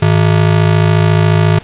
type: ring-modulated tone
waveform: square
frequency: 130.81 Hz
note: C3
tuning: in tune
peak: -5 dBFS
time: 0.02-1.59 s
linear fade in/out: 2 ms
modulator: 27.1 Hz
effects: pink hiss -35 dBFS RMS until 1.63 s + resampled to 8000 Hz